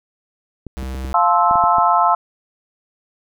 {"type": "clicks", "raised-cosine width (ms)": 3, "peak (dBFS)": -18, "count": 8, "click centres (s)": [0.667, 0.828, 0.947, 1.049, 1.511, 1.556, 1.639, 1.784]}
{"type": "tone", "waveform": "square", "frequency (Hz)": 65.41, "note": "C2", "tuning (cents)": 0, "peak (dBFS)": -25, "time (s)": [0.77, 1.13], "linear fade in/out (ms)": 0}
{"type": "chord", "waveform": "sine", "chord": "F major seventh", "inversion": "none", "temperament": "just", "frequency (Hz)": [698.5, 873.1, 1047.7, 1309.6], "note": ["F5", "A5", "C6", "E6"], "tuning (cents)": [0, -14, 2, -12], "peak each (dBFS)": -17, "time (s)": [1.14, 2.15], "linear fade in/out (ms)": 5}
{"effects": []}